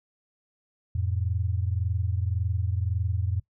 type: tone pair together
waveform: sine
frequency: 87.18 / 109 Hz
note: F2 / A2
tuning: -3 / -16 cents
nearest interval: major third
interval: 387 cents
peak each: -26 / -29 dBFS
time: 0.95-3.4 s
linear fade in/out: 5 ms
effects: noise-tail reverb RT60 0.1 s tail -19 dB re dry